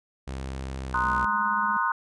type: tone with pitch glide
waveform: sawtooth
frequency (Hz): 66.3 to 63.09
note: C2 to B1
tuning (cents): +23 to +38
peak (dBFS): -28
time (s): 0.27-1.26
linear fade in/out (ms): 10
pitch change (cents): -85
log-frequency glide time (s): 0.85-0.97
type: chord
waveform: sine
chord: C half-diminished seventh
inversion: third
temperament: equal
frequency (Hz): 932.3 / 1046.5 / 1244.5 / 1480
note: Bb5 / C6 / Eb6 / Gb6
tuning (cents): 0 / 0 / 0 / 0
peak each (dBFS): -28 / -27 / -29 / -28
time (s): 0.94-1.92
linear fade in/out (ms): 2
type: tone with tremolo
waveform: triangle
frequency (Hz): 207.7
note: G#3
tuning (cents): 0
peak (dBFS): -33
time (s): 1.04-1.77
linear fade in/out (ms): 0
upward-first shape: sine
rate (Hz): 17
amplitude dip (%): 50
effects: resampled to 22050 Hz